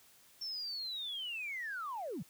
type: linear sweep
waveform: sine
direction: down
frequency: 5440 to 120.3 Hz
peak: -37 dBFS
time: 0.41-2.23 s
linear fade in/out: 10 ms
effects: tanh soft clip ceiling -33 dBFS + white hiss -63 dBFS RMS until 2.29 s